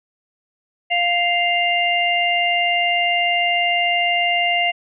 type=harmonic tone; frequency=698.5 Hz; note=F5; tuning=in tune; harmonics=1 / 3 / 4; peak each=-20 / -20 / -20 dBFS; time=0.9-4.72 s; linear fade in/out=20 ms; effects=none